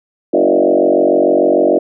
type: tone with frequency modulation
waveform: sine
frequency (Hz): 473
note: A#4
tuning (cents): +25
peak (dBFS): -8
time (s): 0.33-1.79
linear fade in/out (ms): 10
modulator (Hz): 46.7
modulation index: 4
effects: none